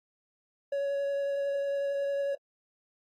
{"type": "tone with vibrato", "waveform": "triangle", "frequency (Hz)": 560, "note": "C#5", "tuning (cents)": 18, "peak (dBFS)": -26, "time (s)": [0.72, 2.35], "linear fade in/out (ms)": 5, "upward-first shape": "sine", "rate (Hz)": 11, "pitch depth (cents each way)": 10, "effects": ["AAC 48 kbps"]}